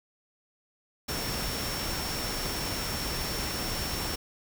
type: tone in noise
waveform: sine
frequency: 5450 Hz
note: F8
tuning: 43 cents flat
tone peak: -37 dBFS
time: 1.08-4.16 s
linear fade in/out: 10 ms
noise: pink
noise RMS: -33 dBFS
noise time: 1.08-4.16 s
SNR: -7 dB
effects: none